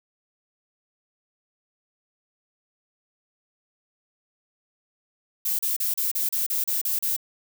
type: noise bursts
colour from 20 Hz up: violet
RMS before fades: -25 dBFS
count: 10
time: 5.45-7.165 s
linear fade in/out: 5 ms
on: 140 ms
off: 35 ms
effects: none